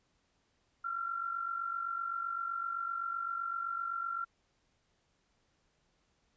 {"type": "tone with amplitude modulation", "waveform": "sine", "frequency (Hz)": 1369, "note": "F6", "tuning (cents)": -35, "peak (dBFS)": -31, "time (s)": [0.84, 4.25], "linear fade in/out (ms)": 10, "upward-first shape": "sine", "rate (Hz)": 47.8, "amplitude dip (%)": 65, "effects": ["pink hiss -75 dBFS RMS until 6.36 s", "resampled to 16000 Hz"]}